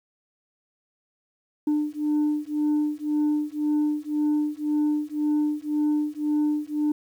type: beating tone pair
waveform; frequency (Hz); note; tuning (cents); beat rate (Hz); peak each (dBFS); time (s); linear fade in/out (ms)
sine; 298.4 / 300.3; D4 / D4; +28 / +39; 1.9; -23; 1.67-6.92; 5
effects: tanh soft clip ceiling -18 dBFS + 9-bit